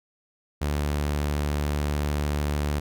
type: tone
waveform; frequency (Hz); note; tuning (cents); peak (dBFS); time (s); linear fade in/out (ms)
sawtooth; 73.42; D2; 0; -20; 0.61-2.8; 10
effects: none